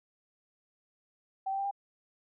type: tone with pitch steps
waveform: sine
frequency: 772 / 781 / 790 / 799.2 Hz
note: G5 / G5 / G5 / G5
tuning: -27 / -7 / +13 / +33 cents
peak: -30 dBFS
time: 1.46-1.712 s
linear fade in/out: 10 ms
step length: 63 ms
effects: none